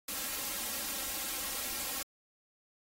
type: noise with comb filter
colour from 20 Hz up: white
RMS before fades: -37 dBFS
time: 0.08-2.03 s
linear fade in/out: 5 ms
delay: 3.7 ms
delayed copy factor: +0.85
effects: AAC 48 kbps